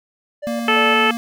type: tone with tremolo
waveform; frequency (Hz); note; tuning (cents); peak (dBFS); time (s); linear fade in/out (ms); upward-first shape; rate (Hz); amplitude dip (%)
triangle; 587.3; D5; 0; -22; 0.42-1.08; 20; square; 2.9; 65
type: tone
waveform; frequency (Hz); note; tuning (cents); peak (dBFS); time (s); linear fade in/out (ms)
square; 233.1; A#3; 0; -23; 0.47-1.17; 0
type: harmonic tone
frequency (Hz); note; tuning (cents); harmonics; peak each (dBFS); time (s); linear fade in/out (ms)
436; A4; -16; 1 / 2 / 3 / 4 / 5 / 6 / 7; -21 / -21 / -19 / -22 / -23 / -20 / -22; 0.68-1.11; 2
effects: none